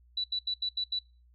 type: tone bursts at uneven times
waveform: sine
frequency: 3951 Hz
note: B7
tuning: in tune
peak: -28 dBFS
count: 6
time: 0.17-0.24 / 0.32-0.39 / 0.47-0.54 / 0.62-0.69 / 0.77-0.84 / 0.92-0.99 s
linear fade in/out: 5 ms
effects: noise-tail reverb RT60 0.3 s tail -21 dB re dry + added 60 Hz sine -58 dBFS peak until 1.34 s